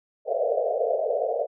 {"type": "band-pass noise", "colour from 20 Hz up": "white", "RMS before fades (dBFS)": -25, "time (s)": [0.25, 1.47], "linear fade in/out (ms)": 50, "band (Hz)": [440, 700], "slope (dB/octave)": 96, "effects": []}